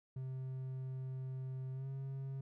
triangle tone with pitch glide, 130.81 to 135.11 Hz, C3 to C#3, 0 to -44 cents, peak -38 dBFS, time 0.16-2.41 s, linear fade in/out 5 ms, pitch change +56 cents, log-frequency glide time 1.73-1.87 s, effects none

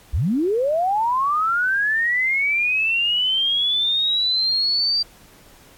sine linear sweep, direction up, 49.41 to 4700 Hz, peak -17 dBFS, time 0.13-5.03 s, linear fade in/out 10 ms, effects pink hiss -50 dBFS RMS until 5.77 s + AAC 64 kbps

